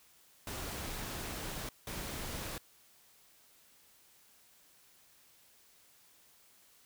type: noise bursts at uneven times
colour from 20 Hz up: pink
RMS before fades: -41 dBFS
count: 2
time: 0.47-1.69 / 1.87-2.58 s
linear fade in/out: 2 ms
effects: white hiss -64 dBFS RMS until 6.85 s